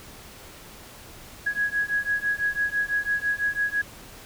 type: beating tone pair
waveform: sine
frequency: 1661.2 / 1667.2 Hz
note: G#6 / G#6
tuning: 0 / +6 cents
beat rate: 6 Hz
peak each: -26 dBFS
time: 1.46-3.82 s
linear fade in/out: 10 ms
effects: pink hiss -45 dBFS RMS until 4.25 s